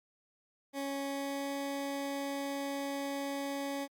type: tone with pitch glide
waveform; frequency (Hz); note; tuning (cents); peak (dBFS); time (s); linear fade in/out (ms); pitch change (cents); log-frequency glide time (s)
20% pulse; 277.2 to 279; C#4 to C#4; 0 to +11; -30; 0.73-3.88; 50; +11; 1.03-1.52
effects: Opus 48 kbps